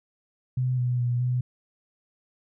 sine tone with pitch steps, 127.2 / 123.8 / 121.7 / 124.9 Hz, C3 / B2 / B2 / B2, -48 / +5 / -25 / +20 cents, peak -22 dBFS, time 0.57-1.41 s, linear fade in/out 5 ms, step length 210 ms, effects none

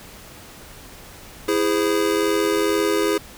square chord, E augmented, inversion none, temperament just, 329.6 / 412 / 515 Hz, E4 / G#4 / B#4, 0 / -14 / -28 cents, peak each -23 / -21 / -27 dBFS, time 1.48-3.18 s, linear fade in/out 5 ms, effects pink hiss -42 dBFS RMS until 3.37 s

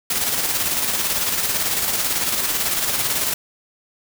white noise with tremolo, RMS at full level -20 dBFS, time 0.1-3.34 s, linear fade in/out 5 ms, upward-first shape square, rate 18 Hz, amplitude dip 35%, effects none

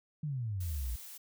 sine exponential sweep, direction down, 158.2 to 55 Hz, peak -33 dBFS, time 0.23-0.96 s, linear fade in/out 5 ms
blue noise, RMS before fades -48 dBFS, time 0.6-1.18 s, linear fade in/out 10 ms
effects none

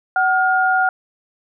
sine tone pair together, 752 / 1420.9 Hz, F#5 / F6, +28 / +29 cents, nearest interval major seventh, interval 1101 cents, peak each -16 dBFS, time 0.16-0.89 s, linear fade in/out 2 ms, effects none

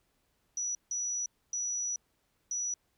sine tone bursts at uneven times, 5880 Hz, F#8, 12 cents flat, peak -31 dBFS, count 4, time 0.57-0.75 / 0.91-1.26 / 1.53-1.96 / 2.51-2.74 s, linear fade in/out 2 ms, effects pink hiss -75 dBFS RMS until 2.97 s

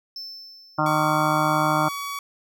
triangle tone with exponential decay, 5300 Hz, E8, 9 cents sharp, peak -30 dBFS, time 0.16-1.45 s, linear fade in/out 2 ms, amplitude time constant 280 ms
harmonic tone, 153.3 Hz, D#3, 25 cents flat, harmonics 1 / 2 / 4 / 5 / 6 / 7 / 8 / 9, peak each -27 / -27 / -27 / -27 / -27 / -27 / -27 / -27 dBFS, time 0.78-1.89 s, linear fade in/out 10 ms
sawtooth tone, 1131 Hz, C#6, 34 cents sharp, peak -25 dBFS, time 0.86-2.19 s, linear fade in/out 2 ms
effects none

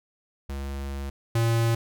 square tone pair in turn, 69 / 115.28 Hz, C#2 / A#2, -7 / -19 cents, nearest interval major sixth, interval 888 cents, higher second, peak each -31 / -21 dBFS, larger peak second, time 0.49-1.1 / 1.35-1.75 s, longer first, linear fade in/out 5 ms, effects none

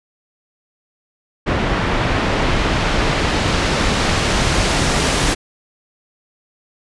pink noise with low-pass filter sweep, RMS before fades -17 dBFS, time 1.46-5.35 s, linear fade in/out 20 ms, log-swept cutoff 2300 to 9100 Hz, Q 0.7, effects resampled to 24000 Hz

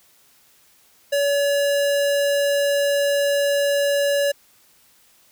square tone, 568 Hz, C#5, 42 cents sharp, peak -18 dBFS, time 1.12-4.32 s, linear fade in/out 10 ms, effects white hiss -56 dBFS RMS until 5.31 s

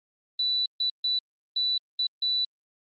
sine tone bursts at uneven times, 3967 Hz, B7, 7 cents sharp, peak -23 dBFS, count 6, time 0.39-0.66 / 0.8-0.9 / 1.04-1.19 / 1.56-1.78 / 1.99-2.07 / 2.22-2.45 s, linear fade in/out 5 ms, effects Opus 32 kbps

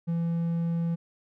triangle tone, 168 Hz, E3, 33 cents sharp, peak -23 dBFS, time 0.07-0.96 s, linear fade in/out 20 ms, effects none

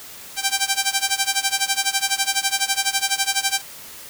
5% pulse tone with tremolo, 784 Hz, G5, in tune, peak -4 dBFS, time 0.36-3.62 s, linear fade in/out 50 ms, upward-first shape sine, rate 12 Hz, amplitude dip 90%, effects white hiss -39 dBFS RMS until 4.09 s

